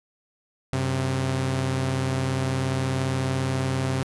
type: tone pair together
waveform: sawtooth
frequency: 94.7 / 131.88 Hz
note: F#2 / C3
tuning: +41 / +14 cents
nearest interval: tritone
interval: 573 cents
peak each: -26 / -20 dBFS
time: 0.73-4.03 s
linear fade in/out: 0 ms
effects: resampled to 24000 Hz